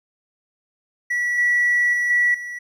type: tone with level steps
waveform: triangle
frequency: 1944 Hz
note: B6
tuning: 28 cents flat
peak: -17 / -12 / -16 / -11 / -27 dBFS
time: 1.1-2.59 s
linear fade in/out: 10 ms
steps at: 1.38 / 1.93 / 2.1 / 2.34 s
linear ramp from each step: 5 ms
effects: tanh soft clip ceiling -12 dBFS